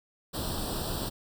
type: noise with comb filter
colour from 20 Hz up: pink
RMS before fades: -33 dBFS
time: 0.33-1.1 s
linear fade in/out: 20 ms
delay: 0.23 ms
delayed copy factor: +0.9
effects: none